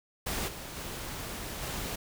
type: noise with level steps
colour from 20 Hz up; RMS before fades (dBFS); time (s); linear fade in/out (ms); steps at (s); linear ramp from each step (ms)
pink; -33 / -42 / -39 / -36; 0.26-1.96; 10; 0.47 / 0.75 / 1.61; 20
effects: none